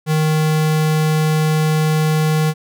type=tone; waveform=square; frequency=155.56 Hz; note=D#3; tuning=in tune; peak=-14 dBFS; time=0.06-2.54 s; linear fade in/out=50 ms; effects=none